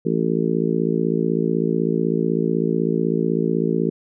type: harmonic tone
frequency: 56 Hz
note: A1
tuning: 31 cents sharp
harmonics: 3 / 4 / 5 / 6 / 7 / 8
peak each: -23 / -24 / -26 / -26 / -24 / -26 dBFS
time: 0.05-3.9 s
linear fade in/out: 10 ms
effects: none